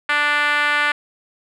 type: tone with band-pass filter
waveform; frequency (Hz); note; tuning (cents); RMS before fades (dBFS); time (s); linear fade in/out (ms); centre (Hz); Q
5% pulse; 293.7; D4; 0; -18; 0.09-0.92; 5; 1600; 1.8
effects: none